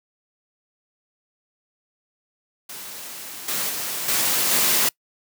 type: noise with level steps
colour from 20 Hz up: white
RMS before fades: -36 / -25 / -28 / -21 / -19 dBFS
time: 2.69-4.89 s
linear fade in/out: 5 ms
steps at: 3.48 / 3.69 / 4.08 / 4.51 s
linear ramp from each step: 5 ms
effects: noise-tail reverb RT60 0.1 s tail -24 dB re dry + high-pass 150 Hz 12 dB/octave